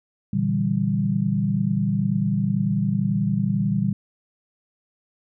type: chord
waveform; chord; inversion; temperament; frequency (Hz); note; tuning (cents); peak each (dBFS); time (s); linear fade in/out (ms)
sine; E half-diminished seventh; second; equal with one note detuned; 117.9 / 146.83 / 164.81 / 196; Bb2 / D3 / E3 / G3; +20 / 0 / 0 / 0; -26 / -26 / -27 / -22; 0.33-3.93; 5
effects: none